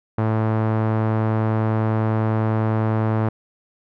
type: tone with low-pass filter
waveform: sawtooth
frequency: 110 Hz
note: A2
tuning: in tune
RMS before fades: -20 dBFS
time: 0.18-3.29 s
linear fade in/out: 5 ms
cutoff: 1200 Hz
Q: 1.1
effects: none